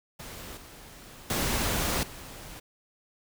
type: noise with level steps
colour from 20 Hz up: pink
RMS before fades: -42 / -48 / -28 / -44 dBFS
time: 0.19-2.6 s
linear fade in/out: 10 ms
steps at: 0.57 / 1.3 / 2.03 s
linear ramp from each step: 2 ms
effects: none